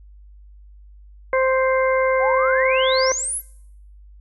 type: harmonic tone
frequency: 523.3 Hz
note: C5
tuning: in tune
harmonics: 1 / 2 / 3 / 4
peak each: -17 / -23 / -27 / -25 dBFS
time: 1.33-3.12 s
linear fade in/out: 2 ms
type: exponential sweep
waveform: sine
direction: up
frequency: 710 to 12000 Hz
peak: -22 dBFS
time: 2.19-3.42 s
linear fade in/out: 50 ms
effects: noise-tail reverb RT60 0.7 s tail -20 dB re dry + added 50 Hz sine -42 dBFS peak until 4.2 s